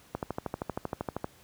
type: click train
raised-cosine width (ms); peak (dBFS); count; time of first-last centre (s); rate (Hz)
1; -17; 15; 0.15-1.244; 12.8
effects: pink hiss -58 dBFS RMS until 1.43 s + high-pass 60 Hz 12 dB/octave